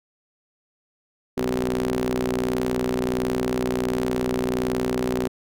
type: ring-modulated tone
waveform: sawtooth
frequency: 61.4 Hz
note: B1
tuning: 9 cents flat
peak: -15 dBFS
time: 1.37-5.28 s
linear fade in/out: 10 ms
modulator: 318 Hz
effects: none